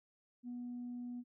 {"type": "tone", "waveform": "sine", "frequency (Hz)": 244, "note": "B3", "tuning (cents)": -21, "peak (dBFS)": -40, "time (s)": [0.43, 1.24], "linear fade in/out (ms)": 50, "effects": ["tanh soft clip ceiling -38 dBFS"]}